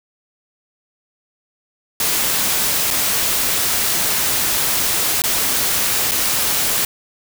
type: noise with dropouts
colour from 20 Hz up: white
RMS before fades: -18 dBFS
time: 2-6.85 s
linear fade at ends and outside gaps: 2 ms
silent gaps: 2.905-2.909 / 5.22-5.238 / 6.112-6.117 s
effects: none

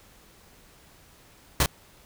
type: noise with echo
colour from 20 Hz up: pink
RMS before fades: -20 dBFS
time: 1.6-1.63 s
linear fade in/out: 2 ms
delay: 30 ms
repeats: 1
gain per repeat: -4 dB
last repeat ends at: 1.66 s
effects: pink hiss -55 dBFS RMS until 2.05 s

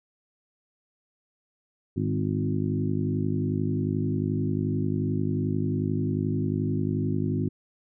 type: harmonic tone with a mistuned harmonic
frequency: 51.3 Hz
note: G#1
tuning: 21 cents flat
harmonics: 2 / 3 / 4 / 5 / 6 / 7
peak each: -29 / -29 / -34 / -30 / -34 / -34 dBFS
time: 1.96-7.49 s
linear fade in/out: 10 ms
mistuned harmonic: 4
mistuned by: -26 cents
effects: none

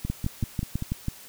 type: two click trains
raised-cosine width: 5 ms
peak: -14 / -17 dBFS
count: 7 / 5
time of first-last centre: 0.1-1.084 / 0.05-0.824 s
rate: 6.1 / 5.17 Hz
effects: white hiss -47 dBFS RMS until 1.28 s

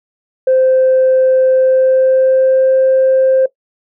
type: tone with pitch glide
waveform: sine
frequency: 520 to 525.7 Hz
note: C5 to C5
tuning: -11 to +8 cents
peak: -6 dBFS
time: 0.47-3.46 s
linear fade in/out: 5 ms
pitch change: +19 cents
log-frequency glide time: 1.51-2.74 s
effects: noise-tail reverb RT60 0.1 s tail -18 dB re dry + tanh soft clip ceiling -4 dBFS

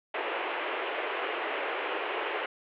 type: band-pass noise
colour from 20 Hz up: pink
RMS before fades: -33 dBFS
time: 0.14-2.46 s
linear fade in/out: 5 ms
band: 350 to 3000 Hz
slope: 48 dB/octave
effects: none

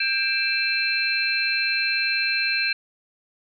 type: tone cluster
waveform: sine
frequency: 1594 / 2355 / 2643 / 4138 Hz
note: G6 / D7 / E7 / C8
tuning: +28 / +4 / +4 / -20 cents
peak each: -26 dBFS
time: 0-2.73 s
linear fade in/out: 5 ms
effects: none

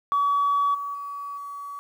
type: tone with level steps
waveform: sine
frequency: 1137 Hz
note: C#6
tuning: 44 cents sharp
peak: -18 / -28 / -31 / -33 dBFS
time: 0.12-1.79 s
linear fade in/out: 0 ms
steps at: 0.74 / 0.94 / 1.37 s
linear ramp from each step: 10 ms
effects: tanh soft clip ceiling -15 dBFS + 9-bit

